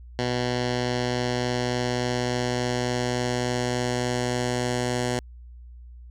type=tone with low-pass filter sweep; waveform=10% pulse; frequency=123.47 Hz; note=B2; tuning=in tune; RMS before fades=-26 dBFS; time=0.19-5.19 s; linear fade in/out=0 ms; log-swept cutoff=4900 to 7600 Hz; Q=1.7; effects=added 60 Hz sine -41 dBFS peak until 6.1 s